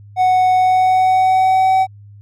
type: tone with pitch glide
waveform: triangle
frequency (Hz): 740 to 759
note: F#5 to F#5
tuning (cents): 0 to +44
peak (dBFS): -8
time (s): 0.16-1.87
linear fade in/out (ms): 50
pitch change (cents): +44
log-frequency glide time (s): 0.54-1.76
effects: added 102 Hz sine -37 dBFS peak until 2.21 s